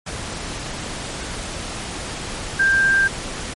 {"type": "tone in noise", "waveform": "sine", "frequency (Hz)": 1584, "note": "G6", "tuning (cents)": 18, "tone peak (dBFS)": -13, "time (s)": [2.59, 3.08], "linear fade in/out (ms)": 10, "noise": "pink", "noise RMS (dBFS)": -29, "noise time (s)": [0.06, 3.54], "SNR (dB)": 13, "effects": ["low-pass 11000 Hz 12 dB/octave", "MP3 48 kbps"]}